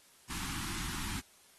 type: band-stop noise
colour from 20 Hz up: pink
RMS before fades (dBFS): -39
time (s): 0.29-1.21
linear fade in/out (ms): 20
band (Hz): 330 to 870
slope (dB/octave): 48
effects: white hiss -62 dBFS RMS until 1.58 s + AAC 32 kbps